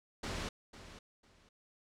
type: noise with echo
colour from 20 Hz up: pink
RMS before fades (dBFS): -39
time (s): 0.23-0.49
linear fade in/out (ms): 5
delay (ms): 500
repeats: 2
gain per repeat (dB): -13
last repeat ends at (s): 1.49
effects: low-pass 6000 Hz 12 dB/octave